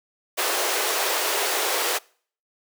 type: high-pass noise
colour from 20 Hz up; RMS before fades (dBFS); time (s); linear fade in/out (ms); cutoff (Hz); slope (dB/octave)
pink; -24; 0.37-1.99; 20; 370; 48
effects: noise-tail reverb RT60 0.5 s tail -25 dB re dry